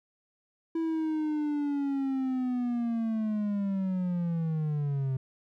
triangle linear sweep, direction down, 329.5 to 130 Hz, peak -25 dBFS, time 0.75-5.17 s, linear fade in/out 5 ms, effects none

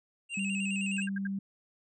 square tone with vibrato, 2674 Hz, E7, 24 cents sharp, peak -34 dBFS, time 0.29-1.08 s, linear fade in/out 50 ms, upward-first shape square, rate 9.6 Hz, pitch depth 65 cents each way
sine tone, 196 Hz, G3, in tune, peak -31 dBFS, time 0.37-1.39 s, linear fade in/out 5 ms
sine tone bursts, 1606 Hz, G6, 41 cents sharp, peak -35 dBFS, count 4, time 0.98-1.272 s, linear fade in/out 5 ms, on 22 ms, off 68 ms
effects resampled to 24000 Hz

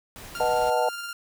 pink noise, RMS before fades -42 dBFS, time 0.16-0.7 s, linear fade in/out 0 ms
sawtooth tone with tremolo, 1396.9 Hz, F6, in tune, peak -28 dBFS, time 0.35-1.13 s, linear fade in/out 2 ms, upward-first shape square, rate 19 Hz, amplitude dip 25%
sine chord, B dominant seventh, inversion none, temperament equal with one note detuned, 489.9 / 622.3 / 740 / 880 Hz, B4 / D#5 / F#5 / A5, -14 / 0 / 0 / 0 cents, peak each -26 dBFS, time 0.4-0.89 s, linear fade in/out 2 ms
effects none

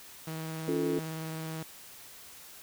sawtooth tone with vibrato, 159.8 Hz, D#3, 47 cents sharp, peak -32 dBFS, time 0.27-1.63 s, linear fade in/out 5 ms, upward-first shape sine, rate 19 Hz, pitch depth 15 cents each way
sine chord, Db augmented, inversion none, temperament equal with one note detuned, 278.1 / 349.2 / 440 Hz, Db4 / F4 / A4, +6 / 0 / 0 cents, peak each -32 dBFS, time 0.68-0.99 s, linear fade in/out 2 ms
effects white hiss -50 dBFS RMS until 2.62 s

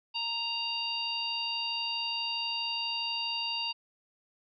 harmonic tone, 932.3 Hz, A#5, in tune, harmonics 1 / 3 / 4 / 5, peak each -39 / -33 / -42 / -36 dBFS, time 0.14-3.73 s, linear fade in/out 20 ms, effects none

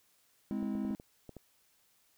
triangle chord, Ab augmented, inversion none, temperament just, 207.7 / 259.6 / 324.5 Hz, Ab3 / C4 / E4, 0 / -13 / -27 cents, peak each -33 / -36 / -39 dBFS, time 0.51-0.95 s, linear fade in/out 0 ms
clicks, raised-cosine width 2 ms, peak -33 dBFS, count 7, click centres 0.628 / 0.752 / 0.85 / 0.907 / 0.999 / 1.293 / 1.367 s
effects white hiss -70 dBFS RMS until 2.17 s

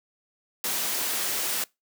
white noise, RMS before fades -28 dBFS, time 0.64-1.64 s, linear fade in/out 2 ms, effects noise-tail reverb RT60 0.2 s tail -23 dB re dry + high-pass 200 Hz 12 dB/octave

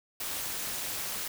white noise with amplitude modulation, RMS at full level -32 dBFS, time 0.2-1.28 s, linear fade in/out 5 ms, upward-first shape sine, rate 231 Hz, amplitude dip 70%, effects none

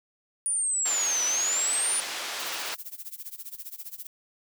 sine exponential two-way sweep, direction down then up, 9600 to 5890 to 9600 Hz, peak -24 dBFS, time 0.46-2 s, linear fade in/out 0 ms, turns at 1.24 s
white band-pass noise, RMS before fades -34 dBFS, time 0.85-2.75 s, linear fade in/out 10 ms, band 440 to 5300 Hz, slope 12 dB/octave
violet noise with tremolo, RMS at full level -37 dBFS, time 2.39-4.07 s, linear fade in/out 2 ms, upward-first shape sine, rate 15 Hz, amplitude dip 90%
effects none

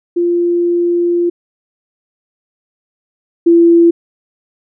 sine tone pair in turn, 346.8 / 338.7 Hz, F4 / E4, -12 / +47 cents, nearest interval unison, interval 41 cents, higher first, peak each -10 / -4 dBFS, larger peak second, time 0.16-1.3 / 3.46-3.91 s, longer first, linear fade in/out 10 ms, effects none

